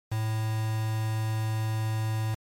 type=tone with quantisation; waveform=triangle; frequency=110 Hz; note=A2; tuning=in tune; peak=-24 dBFS; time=0.11-2.35 s; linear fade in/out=10 ms; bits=6; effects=MP3 64 kbps